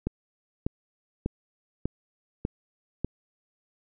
click train, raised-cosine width 3 ms, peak -14 dBFS, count 6, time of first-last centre 0.07-3.046 s, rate 1.68 Hz, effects none

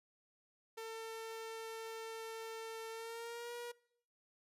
sawtooth tone with pitch glide, 449.1 to 478.6 Hz, A4 to A#4, +35 to +46 cents, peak -40 dBFS, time 0.77-3.72 s, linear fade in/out 10 ms, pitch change +111 cents, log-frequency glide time 2.92-3.53 s, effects noise-tail reverb RT60 0.7 s tail -23 dB re dry + resampled to 32000 Hz

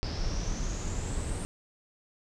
brown noise with low-pass filter sweep, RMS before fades -32 dBFS, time 0.03-1.45 s, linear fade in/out 0 ms, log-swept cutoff 5000 to 8800 Hz, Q 9.4, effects none

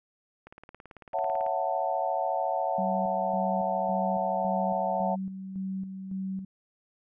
click train, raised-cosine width 0.5 ms, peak -31 dBFS, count 19, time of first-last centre 0.47-1.464 s, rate 18.1 Hz
sine chord, F# minor seventh, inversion second, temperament just, 555 / 666 / 740 / 888 Hz, C#5 / E5 / F#5 / A5, +2 / +18 / 0 / +16 cents, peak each -33 / -31 / -30 / -32 dBFS, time 1.13-5.16 s, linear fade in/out 20 ms
sine tone with tremolo, 190.8 Hz, G3, 47 cents flat, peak -30 dBFS, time 2.78-6.45 s, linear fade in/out 5 ms, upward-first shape square, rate 1.8 Hz, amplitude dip 50%
effects none

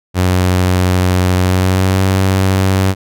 sawtooth tone with pitch glide, 91.4 to 95.34 Hz, F#2 to G2, -21 to -48 cents, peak -6 dBFS, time 0.14-2.95 s, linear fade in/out 50 ms, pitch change +73 cents, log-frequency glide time 1.38-2.03 s, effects none

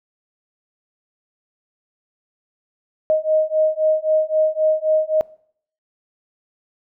sine beating tone pair, 622.3 / 626.1 Hz, D#5 / D#5, 0 / +11 cents, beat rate 3.8 Hz, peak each -18 / -18 dBFS, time 3.1-5.21 s, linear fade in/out 0 ms, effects noise-tail reverb RT60 0.6 s tail -23 dB re dry

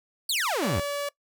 sawtooth exponential sweep, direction down, 4699 to 72.6 Hz, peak -21 dBFS, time 0.29-0.8 s, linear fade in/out 5 ms
sawtooth tone, 573 Hz, D5, 43 cents flat, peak -24 dBFS, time 0.62-1.09 s, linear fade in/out 5 ms
effects noise-tail reverb RT60 0.1 s tail -21 dB re dry

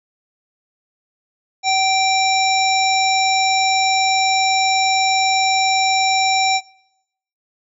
harmonic tone with a mistuned harmonic, 784 Hz, G5, in tune, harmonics 1 / 3 / 5 / 7 / 9, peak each -16 / -21 / -23 / -24 / -26 dBFS, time 1.63-6.61 s, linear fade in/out 50 ms, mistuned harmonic 1, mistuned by -43 cents, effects noise-tail reverb RT60 0.8 s tail -21 dB re dry

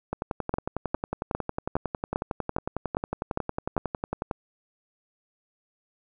two click trains, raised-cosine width 1 ms, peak -11 / -14 dBFS, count 9 / 47, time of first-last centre 0.54-3.779 / 0.13-4.312 s, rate 2.47 / 11 Hz, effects none

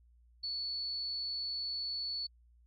sine tone, 4435 Hz, C#8, in tune, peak -35 dBFS, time 0.43-2.27 s, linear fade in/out 10 ms, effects added 59 Hz sine -61 dBFS peak until 2.66 s + AAC 32 kbps

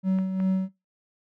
triangle tone with tremolo, 188.9 Hz, F#3, 36 cents sharp, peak -18 dBFS, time 0.03-0.69 s, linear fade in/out 50 ms, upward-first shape sine, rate 2.7 Hz, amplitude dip 55%
clicks, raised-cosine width 0.5 ms, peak -27 dBFS, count 2, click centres 0.187 / 0.402 s
effects noise-tail reverb RT60 0.2 s tail -19 dB re dry

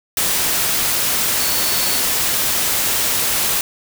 sine tone in noise, 4435 Hz, C#8, in tune, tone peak -26 dBFS, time 1.4-2 s, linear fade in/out 2 ms, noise white, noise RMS -18 dBFS, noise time 0.17-3.61 s, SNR -11 dB, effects none

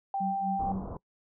sine tone, 785 Hz, G5, 2 cents sharp, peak -28 dBFS, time 0.14-0.72 s, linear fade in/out 2 ms
sine tone with tremolo, 190.8 Hz, G3, 47 cents flat, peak -30 dBFS, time 0.2-0.9 s, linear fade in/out 10 ms, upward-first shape sine, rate 4.1 Hz, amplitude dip 95%
pink low-pass noise, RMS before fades -39 dBFS, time 0.59-0.97 s, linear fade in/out 2 ms, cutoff 1100 Hz, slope 48 dB/octave
effects noise-tail reverb RT60 0.1 s tail -23 dB re dry

